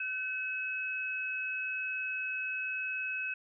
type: tone pair together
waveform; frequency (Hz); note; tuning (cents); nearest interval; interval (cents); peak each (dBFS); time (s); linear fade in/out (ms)
sine; 1521 / 2571; F#6 / E7; +47 / -44; major sixth; 909; -38 / -34; 0-3.34; 5
effects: none